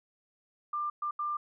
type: tone bursts at uneven times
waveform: sine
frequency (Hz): 1192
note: D6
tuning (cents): +25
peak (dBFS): -30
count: 3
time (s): 0.73-0.9 / 1.02-1.11 / 1.19-1.37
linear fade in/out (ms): 5
effects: none